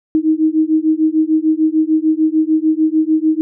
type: beating tone pair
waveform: sine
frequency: 311.1 / 317.8 Hz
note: D#4 / D#4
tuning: 0 / +37 cents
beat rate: 6.7 Hz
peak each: -14 dBFS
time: 0.15-3.41 s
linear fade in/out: 0 ms
effects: none